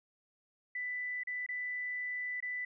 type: tone with dropouts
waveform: sine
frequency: 1988 Hz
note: B6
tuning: 11 cents sharp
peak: -35 dBFS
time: 0.75-2.65 s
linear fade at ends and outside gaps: 5 ms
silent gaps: 1.235-1.271 / 1.464-1.488 / 2.404-2.425 s
effects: none